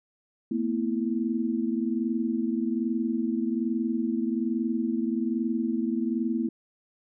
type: chord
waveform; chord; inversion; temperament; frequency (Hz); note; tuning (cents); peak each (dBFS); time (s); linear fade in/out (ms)
sine; A suspended second; none; equal with one note detuned; 225.7 / 246.9 / 329.6; A3 / B3 / E4; +44 / 0 / 0; -28 / -29 / -30; 0.51-6.49; 5
effects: none